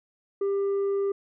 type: tone with tanh clipping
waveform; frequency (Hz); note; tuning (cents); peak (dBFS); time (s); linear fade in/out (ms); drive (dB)
sine; 396.9; G4; +22; -24; 0.41-1.12; 5; 3
effects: none